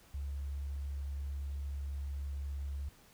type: tone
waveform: sine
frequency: 70.1 Hz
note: C#2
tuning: 20 cents sharp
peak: -36 dBFS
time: 0.14-2.89 s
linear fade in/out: 5 ms
effects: pink hiss -62 dBFS RMS until 3.13 s